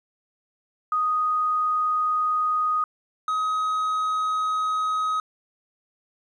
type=tone pair in turn; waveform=sine / triangle; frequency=1244.5 / 1264.8 Hz; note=D#6 / D#6; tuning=0 / +28 cents; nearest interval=unison; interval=28 cents; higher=second; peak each=-20 dBFS; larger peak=neither; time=0.92-2.84 / 3.28-5.2 s; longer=neither; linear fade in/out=2 ms; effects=resampled to 22050 Hz + 10-bit